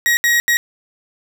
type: tone bursts at uneven times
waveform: 40% pulse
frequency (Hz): 1896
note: A#6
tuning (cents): +29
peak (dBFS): -11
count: 3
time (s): 0.06-0.17 / 0.24-0.4 / 0.48-0.57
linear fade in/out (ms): 0
effects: none